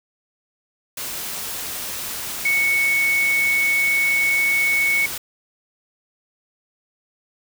sine tone in noise, 2217 Hz, C#7, in tune, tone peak -16 dBFS, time 2.45-5.06 s, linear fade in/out 5 ms, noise white, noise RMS -29 dBFS, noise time 0.97-5.18 s, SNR +10 dB, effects none

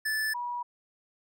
square / sine tone pair in turn, 1747 / 968.1 Hz, A6 / B5, -13 / -35 cents, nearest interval minor seventh, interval 1022 cents, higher first, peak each -28 / -31 dBFS, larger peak first, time 0.05-0.34 / 0.34-0.63 s, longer neither, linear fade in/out 10 ms, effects none

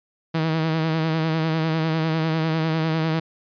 sawtooth tone with vibrato, 160.2 Hz, E3, 49 cents flat, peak -16 dBFS, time 0.34-3.2 s, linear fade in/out 10 ms, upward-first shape sine, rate 10 Hz, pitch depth 40 cents each way, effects resampled to 11025 Hz

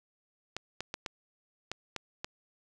clicks, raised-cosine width 0.2 ms, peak -18 dBFS, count 7, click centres 0.566 / 0.806 / 0.941 / 1.062 / 1.716 / 1.963 / 2.245 s, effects none

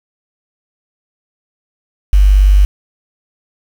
sine tone with quantisation, 49.03 Hz, G1, 1 cent sharp, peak -4 dBFS, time 2.13-2.65 s, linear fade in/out 0 ms, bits 5, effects none

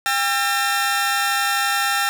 sawtooth tone cluster, 801 / 1352 / 1820 Hz, G5 / E6 / A#6, +37 / +43 / -42 cents, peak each -19 dBFS, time 0.06-2.09 s, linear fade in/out 0 ms, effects none

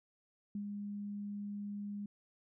sine tone with ADSR envelope, 204.2 Hz, G#3, 29 cents flat, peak -36 dBFS, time 0.55-2.06 s, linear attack 3 ms, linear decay 83 ms, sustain -3 dB, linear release 4 ms, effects none

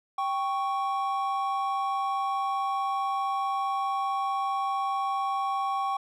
triangle tone pair together, 784 / 1108.7 Hz, G5 / C#6, 0 / 0 cents, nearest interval tritone, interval 600 cents, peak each -27 dBFS, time 0.18-5.97 s, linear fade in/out 5 ms, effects none

